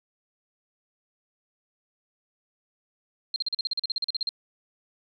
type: tone bursts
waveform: sine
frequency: 4186 Hz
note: C8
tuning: in tune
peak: -24 dBFS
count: 16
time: 3.34-4.291 s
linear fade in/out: 2 ms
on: 21 ms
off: 41 ms
effects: none